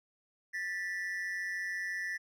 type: tone pair together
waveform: triangle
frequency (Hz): 1769 / 1954.8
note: A6 / B6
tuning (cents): +9 / -18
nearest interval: major second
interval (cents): 173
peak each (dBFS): -35 / -36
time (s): 0.53-2.18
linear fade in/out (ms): 20
effects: none